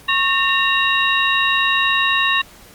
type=tone cluster; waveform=sine; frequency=1099 / 1822 / 2772 / 3804 Hz; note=C#6 / A#6 / F7 / A#7; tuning=-15 / -40 / -14 / +34 cents; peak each=-20 / -19 / -19 / -21 dBFS; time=0.08-2.42 s; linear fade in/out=10 ms; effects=pink hiss -44 dBFS RMS until 2.74 s + Opus 48 kbps